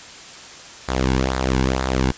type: tone with flanger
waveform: sawtooth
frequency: 65 Hz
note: C2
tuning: 11 cents flat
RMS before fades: -20 dBFS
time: 0.88-2.12 s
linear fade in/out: 10 ms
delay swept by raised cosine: 0.34 to 1.64 ms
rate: 2.1 Hz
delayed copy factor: -0.65
effects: white hiss -39 dBFS RMS until 2.17 s + resampled to 16000 Hz